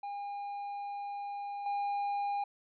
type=tone with level steps; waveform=triangle; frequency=810 Hz; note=G#5; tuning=43 cents flat; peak=-35 / -29 dBFS; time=0.03-2.44 s; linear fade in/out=5 ms; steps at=1.66 s; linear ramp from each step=2 ms; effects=resampled to 11025 Hz